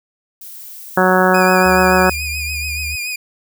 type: noise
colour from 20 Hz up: violet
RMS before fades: -34 dBFS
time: 0.41-2.16 s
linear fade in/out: 5 ms
type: harmonic tone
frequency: 185 Hz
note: F#3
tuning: in tune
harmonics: 1 / 2 / 3 / 4 / 5 / 6 / 7 / 8 / 9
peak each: -17 / -17 / -17 / -18 / -20 / -22 / -20 / -19 / -20 dBFS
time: 0.97-2.1 s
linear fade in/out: 5 ms
type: tone with vibrato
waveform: sawtooth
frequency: 2460 Hz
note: D#7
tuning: 20 cents flat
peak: -18 dBFS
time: 1.34-3.16 s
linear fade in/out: 5 ms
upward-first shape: triangle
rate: 7 Hz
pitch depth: 57 cents each way
type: tone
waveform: sine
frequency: 76.5 Hz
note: D#2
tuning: 29 cents flat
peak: -25 dBFS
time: 1.65-2.96 s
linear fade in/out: 10 ms
effects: none